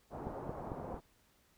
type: low-pass noise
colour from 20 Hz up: white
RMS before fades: -44 dBFS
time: 0.1-1.01 s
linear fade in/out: 50 ms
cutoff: 870 Hz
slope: 24 dB/octave
type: click train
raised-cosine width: 3 ms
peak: -29 dBFS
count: 4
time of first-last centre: 0.27-0.943 s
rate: 4.46 Hz
effects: pink hiss -70 dBFS RMS until 1.57 s